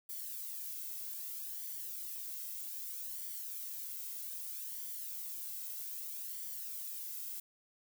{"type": "noise with flanger", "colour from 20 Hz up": "violet", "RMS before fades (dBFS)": -43, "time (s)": [0.09, 7.4], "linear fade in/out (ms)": 5, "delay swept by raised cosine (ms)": [0.75, 1.73], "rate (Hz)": 0.63, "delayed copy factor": -0.55, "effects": []}